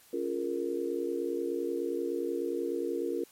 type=chord; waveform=sine; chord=Bb minor seventh; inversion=first; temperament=just; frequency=279.7 / 349.6 / 419.5 / 466.2 Hz; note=Db4 / F4 / Ab4 / Bb4; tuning=+16 / +2 / +17 / 0 cents; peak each=-37 / -33 / -39 / -34 dBFS; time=0.13-3.24 s; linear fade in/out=5 ms; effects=white hiss -59 dBFS RMS until 3.31 s + MP3 64 kbps